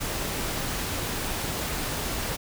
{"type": "noise", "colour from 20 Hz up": "pink", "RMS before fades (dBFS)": -30, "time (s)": [0, 2.37], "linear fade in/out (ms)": 20, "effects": []}